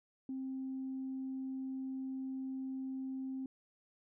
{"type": "tone", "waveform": "sine", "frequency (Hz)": 264, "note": "C4", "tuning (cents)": 16, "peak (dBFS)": -37, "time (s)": [0.29, 3.46], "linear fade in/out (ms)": 2, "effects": ["tanh soft clip ceiling -33 dBFS"]}